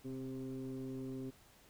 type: tone with frequency modulation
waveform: sine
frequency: 262.5 Hz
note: C4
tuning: 6 cents sharp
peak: -39 dBFS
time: 0.04-1.31 s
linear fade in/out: 20 ms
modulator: 133 Hz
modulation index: 0.99
effects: tanh soft clip ceiling -37 dBFS + pink hiss -64 dBFS RMS until 1.69 s